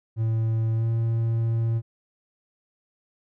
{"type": "tone with pitch glide", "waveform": "triangle", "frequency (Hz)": [112.5, 114.33], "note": ["A2", "A#2"], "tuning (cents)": [39, -33], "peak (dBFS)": -19, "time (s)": [0.16, 1.82], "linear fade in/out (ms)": 50, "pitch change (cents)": 28, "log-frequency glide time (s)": [0.74, 0.89], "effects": []}